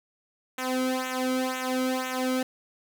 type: tone with flanger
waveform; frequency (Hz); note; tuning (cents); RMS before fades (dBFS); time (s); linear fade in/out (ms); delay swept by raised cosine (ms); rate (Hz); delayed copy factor
sawtooth; 257.1; C4; -30; -28; 0.58-2.43; 5; 0.2 to 1.15; 2; -0.95
effects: none